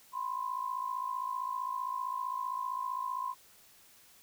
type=tone pair together; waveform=sine; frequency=1000.6 / 1056 Hz; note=B5 / C6; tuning=+22 / +16 cents; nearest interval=minor second; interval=94 cents; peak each=-36 / -36 dBFS; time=0.12-3.35 s; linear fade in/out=50 ms; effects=white hiss -60 dBFS RMS until 4.22 s